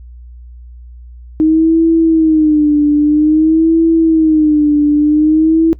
sine tone with vibrato, 311.1 Hz, D#4, in tune, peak -6 dBFS, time 1.4-5.73 s, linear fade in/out 0 ms, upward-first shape sine, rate 0.51 Hz, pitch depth 94 cents each way, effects noise-tail reverb RT60 0.1 s tail -19 dB re dry + added 60 Hz sine -31 dBFS peak until 5.79 s

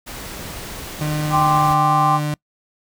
pink noise, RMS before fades -32 dBFS, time 0.06-1.75 s, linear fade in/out 20 ms
35% pulse tone with pitch glide, 151.3 to 149.22 Hz, D#3 to D3, -48 to +28 cents, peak -18 dBFS, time 1.01-2.34 s, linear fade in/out 2 ms, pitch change -24 cents, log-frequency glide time 1.39-1.71 s
sine chord, G suspended fourth, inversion none, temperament just, 784 / 1045.3 / 1176 Hz, G5 / C6 / D6, 0 / -2 / +2 cents, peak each -17 / -19 / -19 dBFS, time 1.3-2.2 s, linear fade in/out 50 ms
effects noise-tail reverb RT60 0.1 s tail -25 dB re dry

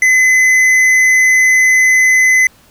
triangle tone with tanh clipping, 2030 Hz, B6, 47 cents sharp, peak -8 dBFS, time 0.02-2.47 s, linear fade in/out 2 ms, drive 13 dB, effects pink hiss -47 dBFS RMS until 2.7 s

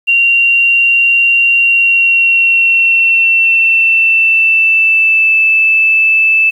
sine tone with pitch glide, 2761 to 2633 Hz, F7 to E7, -20 to -3 cents, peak -6 dBFS, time 0.07-6.51 s, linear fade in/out 20 ms, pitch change -83 cents, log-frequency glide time 1.57-5.36 s, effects 7-bit

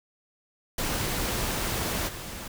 pink noise with level steps, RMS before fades -29 / -38 dBFS, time 0.78-2.48 s, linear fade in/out 5 ms, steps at 2.07 s, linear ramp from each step 20 ms, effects none

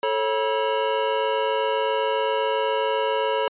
square tone cluster, 438.5 / 546 / 966 Hz, A4 / C#5 / B5, -6 / -26 / -39 cents, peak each -26 dBFS, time 0.03-3.48 s, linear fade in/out 2 ms, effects resampled to 8000 Hz

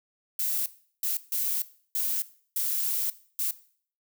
violet noise bursts at uneven times, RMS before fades -28 dBFS, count 6, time 0.39-0.66 / 1.03-1.17 / 1.32-1.62 / 1.95-2.22 / 2.56-3.1 / 3.39-3.51 s, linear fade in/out 2 ms, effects noise-tail reverb RT60 0.5 s tail -17 dB re dry

